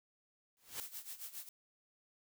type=noise with exponential growth; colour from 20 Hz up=white; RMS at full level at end=-39 dBFS; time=0.57-0.8 s; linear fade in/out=0 ms; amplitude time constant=49 ms
type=noise with tremolo; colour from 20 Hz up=blue; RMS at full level=-45 dBFS; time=0.8-1.49 s; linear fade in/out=2 ms; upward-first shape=sine; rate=7.3 Hz; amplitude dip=80%
effects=none